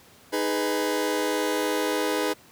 sawtooth chord, G# minor, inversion second, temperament just, 311.5 / 415.3 / 498.4 Hz, D#4 / G#4 / B4, +2 / 0 / +16 cents, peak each -24 dBFS, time 0.32-2.34 s, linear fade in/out 20 ms, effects pink hiss -53 dBFS RMS until 2.51 s + high-pass 100 Hz 12 dB/octave

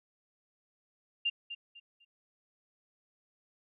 sine tone with echo, 2794 Hz, F7, in tune, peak -27 dBFS, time 1.25-1.3 s, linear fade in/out 10 ms, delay 250 ms, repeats 3, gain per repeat -11 dB, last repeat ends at 2.05 s, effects none

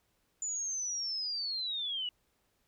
sine linear sweep, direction down, 7040 to 2877 Hz, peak -33 dBFS, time 0.42-2.09 s, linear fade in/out 2 ms, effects pink hiss -75 dBFS RMS until 2.67 s

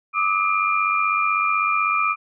sine tone cluster, 1186 / 1282 / 2392 Hz, D6 / E6 / D7, +17 / -49 / +31 cents, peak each -22 dBFS, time 0.13-2.16 s, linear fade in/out 50 ms, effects none

